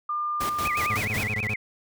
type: tone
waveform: sine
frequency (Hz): 1200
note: D6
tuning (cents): +37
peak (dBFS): -25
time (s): 0.09-0.97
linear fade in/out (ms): 5
type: noise with tremolo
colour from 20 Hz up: pink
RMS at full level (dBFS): -31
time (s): 0.4-1.3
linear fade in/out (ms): 10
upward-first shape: square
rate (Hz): 5.4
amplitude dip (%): 75
type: tone with vibrato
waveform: sine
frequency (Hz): 2232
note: C#7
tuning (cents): +11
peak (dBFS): -27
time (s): 0.65-1.56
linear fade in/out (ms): 5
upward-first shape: sine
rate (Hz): 9.5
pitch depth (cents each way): 240
type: tone bursts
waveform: 35% pulse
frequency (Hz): 106.7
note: G#2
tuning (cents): +47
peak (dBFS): -26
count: 10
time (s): 0.9-1.536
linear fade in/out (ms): 0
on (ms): 42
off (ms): 24
effects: high-pass 60 Hz 12 dB/octave